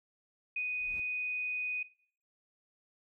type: tone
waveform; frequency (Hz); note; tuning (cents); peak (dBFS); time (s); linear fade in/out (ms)
sine; 2489; D#7; 0; -32; 0.56-1.83; 5
type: noise with exponential growth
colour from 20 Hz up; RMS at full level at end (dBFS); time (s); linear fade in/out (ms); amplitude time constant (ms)
brown; -46; 0.62-1; 5; 81
effects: noise-tail reverb RT60 0.5 s tail -17 dB re dry